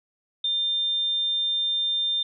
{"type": "tone", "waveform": "sine", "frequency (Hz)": 3600, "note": "A7", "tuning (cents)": 39, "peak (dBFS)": -22, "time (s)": [0.44, 2.23], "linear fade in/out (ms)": 5, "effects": []}